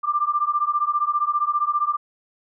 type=beating tone pair; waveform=sine; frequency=1180 / 1195 Hz; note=D6 / D6; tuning=+8 / +30 cents; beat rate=15 Hz; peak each=-22 dBFS; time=0.03-1.97 s; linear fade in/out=20 ms; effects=none